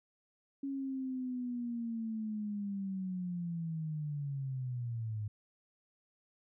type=linear sweep; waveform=sine; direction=down; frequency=277.2 to 103.83 Hz; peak=-35 dBFS; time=0.63-5.28 s; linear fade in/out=5 ms; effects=none